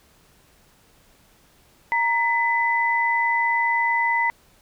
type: tone pair together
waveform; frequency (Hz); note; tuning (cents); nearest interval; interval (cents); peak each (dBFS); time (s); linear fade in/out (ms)
sine; 932.3 / 2003; A#5 / B6; 0 / +24; octave + minor second; 1324; -21; 1.92-4.3; 0
effects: pink hiss -57 dBFS RMS until 4.61 s